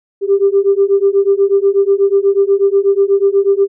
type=beating tone pair; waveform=sine; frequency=392 / 400.2 Hz; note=G4 / G4; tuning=0 / +36 cents; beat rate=8.2 Hz; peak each=-11 dBFS; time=0.21-3.68 s; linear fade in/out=50 ms; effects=tanh soft clip ceiling -1 dBFS